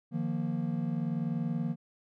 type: chord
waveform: triangle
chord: Eb suspended second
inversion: none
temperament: equal with one note detuned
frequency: 153.95 / 174.61 / 233.1 Hz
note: Eb3 / F3 / Bb3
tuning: -18 / 0 / 0 cents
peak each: -32 dBFS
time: 0.11-1.76 s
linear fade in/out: 50 ms
effects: none